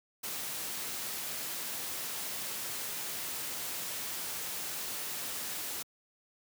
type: noise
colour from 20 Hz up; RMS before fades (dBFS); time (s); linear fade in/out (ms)
white; -38; 0.23-5.83; 10
effects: high-pass 100 Hz 12 dB/octave